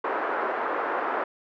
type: band-pass noise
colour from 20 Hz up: white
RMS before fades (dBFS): -28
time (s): 0.04-1.24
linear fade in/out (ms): 5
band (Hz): 340 to 1400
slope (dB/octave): 24
effects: none